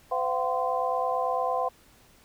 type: tone cluster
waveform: sine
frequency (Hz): 510 / 692 / 761 / 1033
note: C5 / F5 / F#5 / C6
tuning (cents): -44 / -16 / +48 / -22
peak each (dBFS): -30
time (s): 0.11-1.69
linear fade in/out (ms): 10
effects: pink hiss -58 dBFS RMS until 2.24 s